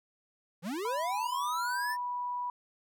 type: linear sweep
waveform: square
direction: up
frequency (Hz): 149.5 to 1819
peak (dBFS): -34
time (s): 0.62-1.97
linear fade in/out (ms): 50
type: tone with pitch glide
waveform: sine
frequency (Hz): 987.8 to 980.4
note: B5 to B5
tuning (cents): 0 to -13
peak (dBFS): -32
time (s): 0.85-2.5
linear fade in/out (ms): 2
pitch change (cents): -13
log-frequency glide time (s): 1.13-1.61
effects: none